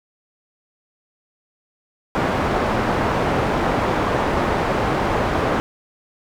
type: low-pass noise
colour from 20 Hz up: white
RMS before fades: -20 dBFS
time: 2.15-5.6 s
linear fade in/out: 0 ms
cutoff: 920 Hz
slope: 12 dB/octave
effects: none